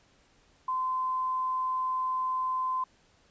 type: tone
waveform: sine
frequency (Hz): 1030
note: C6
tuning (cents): -28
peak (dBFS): -27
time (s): 0.68-2.84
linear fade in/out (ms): 5
effects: pink hiss -64 dBFS RMS until 3.3 s + resampled to 16000 Hz